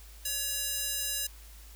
square tone with high-pass filter, 563 Hz, C#5, 27 cents sharp, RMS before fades -33 dBFS, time 0.25-1.27 s, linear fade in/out 5 ms, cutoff 5100 Hz, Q 0.51, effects added 53 Hz sine -48 dBFS peak until 1.75 s + white hiss -55 dBFS RMS until 1.75 s

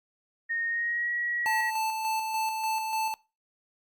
sine tone with pitch glide, 1850 to 1915.2 Hz, A#6 to A#6, -14 to +46 cents, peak -27 dBFS, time 0.49-1.71 s, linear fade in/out 20 ms, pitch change +60 cents, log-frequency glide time 0.68-1.11 s
square tone with tremolo, 880 Hz, A5, in tune, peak -27 dBFS, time 1.46-3.14 s, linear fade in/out 0 ms, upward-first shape square, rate 3.4 Hz, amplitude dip 35%
effects noise-tail reverb RT60 0.3 s tail -23 dB re dry + Opus 48 kbps

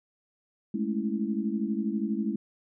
sine chord, A major seventh, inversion third, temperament equal, 207.7 / 220 / 277.2 / 329.6 Hz, G#3 / A3 / C#4 / E4, 0 / 0 / 0 / 0 cents, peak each -30 / -31 / -36 / -34 dBFS, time 0.74-2.36 s, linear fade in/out 5 ms, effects none

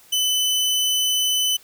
sawtooth tone, 3013 Hz, F#7, 31 cents sharp, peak -15 dBFS, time 0.12-1.57 s, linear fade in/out 10 ms, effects white hiss -51 dBFS RMS until 1.63 s

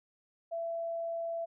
sine tone, 669 Hz, E5, 25 cents sharp, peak -33 dBFS, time 0.51-1.46 s, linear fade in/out 20 ms, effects none

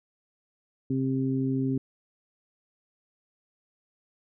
harmonic tone, 132.7 Hz, C3, 25 cents sharp, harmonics 1 / 2 / 3, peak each -29 / -26 / -35 dBFS, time 0.9-1.78 s, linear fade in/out 5 ms, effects none

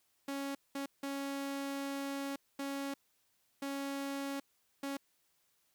sawtooth tone bursts at uneven times, 277.2 Hz, C#4, in tune, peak -33 dBFS, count 6, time 0.28-0.55 / 0.75-0.86 / 1.03-2.36 / 2.59-2.94 / 3.62-4.4 / 4.83-4.97 s, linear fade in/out 5 ms, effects white hiss -75 dBFS RMS until 5.74 s

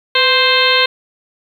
harmonic tone with a mistuned harmonic, 523.3 Hz, C5, in tune, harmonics 1 / 2 / 3 / 4 / 5 / 6 / 7 / 8, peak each -18 / -18 / -18 / -18 / -18 / -18 / -18 / -18 dBFS, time 0.15-0.86 s, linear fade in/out 5 ms, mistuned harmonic 1, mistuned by -65 cents, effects 7-bit

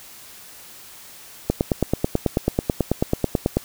click train, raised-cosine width 2 ms, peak -4 dBFS, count 20, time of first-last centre 1.5-3.57 s, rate 9.18 Hz, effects white hiss -43 dBFS RMS until 3.64 s

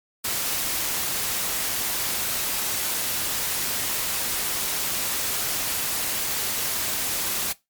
white noise, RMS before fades -26 dBFS, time 0.24-7.53 s, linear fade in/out 10 ms, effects noise-tail reverb RT60 0.2 s tail -20 dB re dry + MP3 96 kbps

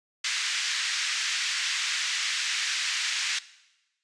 pink band-pass noise, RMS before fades -29 dBFS, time 0.24-3.39 s, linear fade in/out 5 ms, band 1700 to 6800 Hz, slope 24 dB/octave, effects noise-tail reverb RT60 1.0 s tail -18 dB re dry + resampled to 22050 Hz

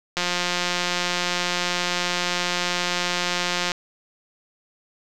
click train, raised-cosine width 0.2 ms, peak -6 dBFS, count 629, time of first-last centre 0.17-3.718 s, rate 177 Hz, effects none

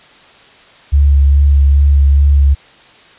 sine tone with vibrato, 70.4 Hz, C#2, 27 cents sharp, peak -5 dBFS, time 0.92-2.55 s, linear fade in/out 20 ms, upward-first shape sine, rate 2.4 Hz, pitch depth 20 cents each way, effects white hiss -42 dBFS RMS until 3.18 s + resampled to 8000 Hz

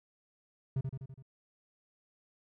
triangle tone with echo, 133 Hz, C3, 29 cents sharp, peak -27 dBFS, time 0.76-0.81 s, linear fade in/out 5 ms, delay 83 ms, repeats 5, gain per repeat -4 dB, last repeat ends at 1.225 s, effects none

